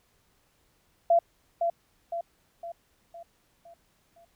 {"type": "tone with echo", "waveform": "sine", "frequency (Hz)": 680, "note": "F5", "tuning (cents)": -46, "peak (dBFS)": -17, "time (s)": [1.1, 1.19], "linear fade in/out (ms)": 5, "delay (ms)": 510, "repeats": 6, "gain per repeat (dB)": -6, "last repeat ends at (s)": 4.25, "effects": ["pink hiss -68 dBFS RMS until 4.35 s"]}